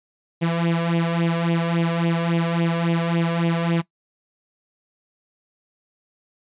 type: tone with flanger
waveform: sawtooth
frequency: 168 Hz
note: E3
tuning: 33 cents sharp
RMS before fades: -21 dBFS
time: 0.41-3.82 s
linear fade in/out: 20 ms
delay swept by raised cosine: 0.33 to 1.83 ms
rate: 3.6 Hz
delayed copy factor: +0.75
effects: noise-tail reverb RT60 0.1 s tail -20 dB re dry + resampled to 8000 Hz